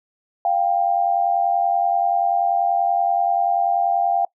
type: tone pair together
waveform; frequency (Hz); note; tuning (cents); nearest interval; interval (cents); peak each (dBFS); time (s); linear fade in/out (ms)
sine; 698.5 / 788.9; F5 / G5; 0 / +11; major second; 211; -19; 0.45-4.25; 2
effects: noise-tail reverb RT60 0.1 s tail -22 dB re dry